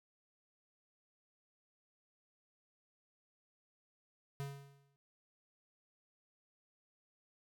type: tone with exponential decay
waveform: square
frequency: 139.8 Hz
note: C#3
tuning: 15 cents sharp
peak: -38 dBFS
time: 4.4-4.96 s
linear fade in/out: 0 ms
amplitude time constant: 120 ms
effects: none